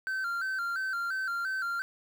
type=tone with vibrato; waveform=triangle; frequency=1461 Hz; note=F#6; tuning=22 cents flat; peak=-28 dBFS; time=0.07-1.82 s; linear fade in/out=0 ms; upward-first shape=square; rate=2.9 Hz; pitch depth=90 cents each way; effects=9-bit